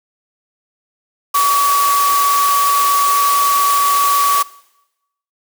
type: tone in noise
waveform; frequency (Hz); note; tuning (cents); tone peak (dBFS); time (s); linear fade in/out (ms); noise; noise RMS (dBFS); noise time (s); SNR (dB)
sine; 1136; C#6; +42; -11; 1.34-4.43; 10; white; -20; 1.34-4.43; +6
effects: noise-tail reverb RT60 0.9 s tail -20 dB re dry + high-pass 400 Hz 12 dB/octave